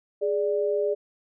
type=tone pair together; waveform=sine; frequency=415.3 / 587.3 Hz; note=G#4 / D5; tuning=0 / 0 cents; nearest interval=tritone; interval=600 cents; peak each=-24 / -26 dBFS; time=0.21-0.95 s; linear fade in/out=20 ms; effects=none